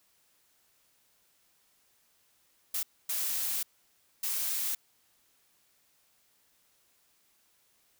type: noise bursts at uneven times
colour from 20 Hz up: blue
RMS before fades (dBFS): -32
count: 3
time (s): 2.74-2.83 / 3.09-3.63 / 4.23-4.75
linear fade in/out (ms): 5
effects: white hiss -69 dBFS RMS until 7.99 s